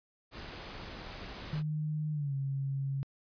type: noise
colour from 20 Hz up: pink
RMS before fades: -44 dBFS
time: 0.31-1.63 s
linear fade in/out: 50 ms
type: tone with pitch glide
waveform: sine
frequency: 152.9 to 137.01 Hz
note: D#3 to C#3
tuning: -30 to -20 cents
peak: -31 dBFS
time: 1.53-3.03 s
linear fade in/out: 0 ms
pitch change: -190 cents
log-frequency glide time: 2.12-2.34 s
effects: resampled to 11025 Hz